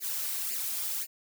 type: noise with flanger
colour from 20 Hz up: blue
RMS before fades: -33 dBFS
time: 0-1.07 s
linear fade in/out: 50 ms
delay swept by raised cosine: 0.42 to 3.42 ms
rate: 1.9 Hz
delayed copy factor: +0.9
effects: none